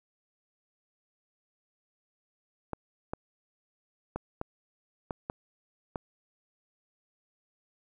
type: clicks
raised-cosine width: 1 ms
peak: -19 dBFS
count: 7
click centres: 2.733 / 3.135 / 4.16 / 4.414 / 5.108 / 5.299 / 5.958 s
effects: 10-bit